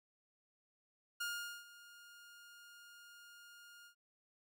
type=tone with ADSR envelope; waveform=sawtooth; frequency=1417 Hz; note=F6; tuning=25 cents sharp; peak=-34 dBFS; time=1.2-3.95 s; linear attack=10 ms; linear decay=430 ms; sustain=-19 dB; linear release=91 ms; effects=none